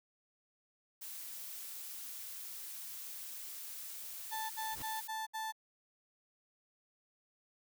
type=noise; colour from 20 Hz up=blue; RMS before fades=-46 dBFS; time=1.01-5.08 s; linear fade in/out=10 ms
type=tone bursts; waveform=35% pulse; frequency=880 Hz; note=A5; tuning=in tune; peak=-36 dBFS; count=5; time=4.31-5.524 s; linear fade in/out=20 ms; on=190 ms; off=66 ms
type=noise with exponential growth; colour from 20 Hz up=pink; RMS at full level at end=-43 dBFS; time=4.64-4.82 s; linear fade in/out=0 ms; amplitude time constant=37 ms
effects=none